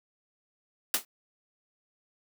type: noise with exponential decay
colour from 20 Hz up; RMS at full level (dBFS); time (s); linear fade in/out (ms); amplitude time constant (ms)
white; -21; 0.94-1.05; 2; 23
effects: high-pass 200 Hz 12 dB/octave